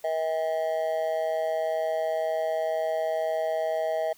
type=tone with amplitude modulation; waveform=triangle; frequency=640 Hz; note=D#5; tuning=49 cents sharp; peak=-19 dBFS; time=0.04-4.13 s; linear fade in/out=5 ms; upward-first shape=sine; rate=162 Hz; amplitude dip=85%; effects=white hiss -57 dBFS RMS until 4.17 s